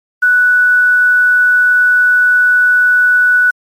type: tone with quantisation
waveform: sine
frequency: 1480 Hz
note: F#6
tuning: in tune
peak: -6 dBFS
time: 0.22-3.51 s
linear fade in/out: 10 ms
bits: 6
effects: MP3 64 kbps